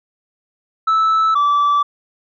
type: tone pair in turn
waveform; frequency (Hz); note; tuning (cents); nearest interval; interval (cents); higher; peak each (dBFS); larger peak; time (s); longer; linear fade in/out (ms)
sine; 1311 / 1158.6; E6 / D6; -10 / -24; major second; 214; first; -9; neither; 0.87-1.35 / 1.35-1.83; neither; 10
effects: tanh soft clip ceiling -11 dBFS